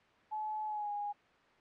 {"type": "tone with pitch glide", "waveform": "sine", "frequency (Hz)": [858, 823], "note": ["A5", "G#5"], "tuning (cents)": [-44, -16], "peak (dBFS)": -35, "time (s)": [0.31, 1.13], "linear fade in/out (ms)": 20, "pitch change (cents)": -72, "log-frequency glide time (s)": [0.66, 0.91], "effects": ["white hiss -64 dBFS RMS until 1.6 s", "low-pass 2000 Hz 12 dB/octave"]}